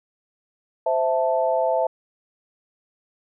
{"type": "chord", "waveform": "sine", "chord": "A minor", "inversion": "first", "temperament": "equal with one note detuned", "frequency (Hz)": [519, 659.3, 880], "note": ["C5", "E5", "A5"], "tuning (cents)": [-14, 0, 0], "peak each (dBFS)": [-23, -21, -25], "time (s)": [0.86, 1.87], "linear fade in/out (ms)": 5, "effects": []}